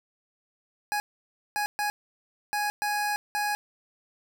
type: tone bursts at uneven times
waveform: 25% pulse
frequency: 830.6 Hz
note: G#5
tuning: in tune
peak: -22 dBFS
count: 6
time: 0.92-1 / 1.56-1.66 / 1.79-1.9 / 2.53-2.7 / 2.82-3.16 / 3.35-3.55 s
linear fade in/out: 0 ms
effects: none